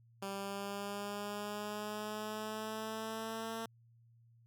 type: linear sweep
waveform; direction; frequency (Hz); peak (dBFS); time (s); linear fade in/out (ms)
10% pulse; up; 196 to 226.6; -31; 0.22-3.66; 5
effects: added 116 Hz sine -62 dBFS peak until 4.46 s